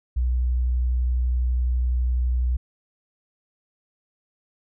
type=tone with vibrato; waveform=sine; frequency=61.74 Hz; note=B1; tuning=in tune; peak=-19 dBFS; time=0.16-2.57 s; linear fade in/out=10 ms; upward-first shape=sine; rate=12 Hz; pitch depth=12 cents each way; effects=none